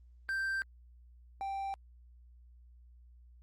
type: tone pair in turn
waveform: triangle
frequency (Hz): 1568 / 784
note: G6 / G5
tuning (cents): 0 / 0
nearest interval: octave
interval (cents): 1200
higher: first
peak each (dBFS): -30 / -33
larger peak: first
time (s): 0.29-0.62 / 1.41-1.74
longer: neither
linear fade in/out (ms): 0
effects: added 60 Hz sine -55 dBFS peak until 3.42 s + Opus 32 kbps